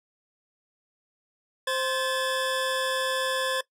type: tone pair together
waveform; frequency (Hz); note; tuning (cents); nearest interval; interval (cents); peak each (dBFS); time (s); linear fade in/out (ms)
25% pulse; 523.3 / 1723.9; C5 / A6; 0 / -36; octave + major sixth; 2064; -24; 1.67-3.61; 5
effects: noise-tail reverb RT60 0.1 s tail -19 dB re dry + low-pass 11000 Hz 12 dB/octave